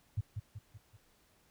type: tone with echo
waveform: sine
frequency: 104.3 Hz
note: G#2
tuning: 8 cents sharp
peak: -29 dBFS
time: 0.17-0.21 s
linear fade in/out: 10 ms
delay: 190 ms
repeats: 4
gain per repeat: -6 dB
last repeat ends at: 0.97 s
effects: pink hiss -69 dBFS RMS until 1.5 s